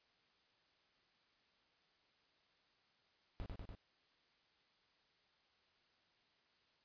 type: noise with echo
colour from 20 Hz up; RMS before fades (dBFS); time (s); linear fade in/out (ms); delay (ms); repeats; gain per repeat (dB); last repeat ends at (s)
brown; -45; 3.4-3.46; 0; 97; 3; -2; 3.751
effects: white hiss -75 dBFS RMS until 6.84 s + resampled to 11025 Hz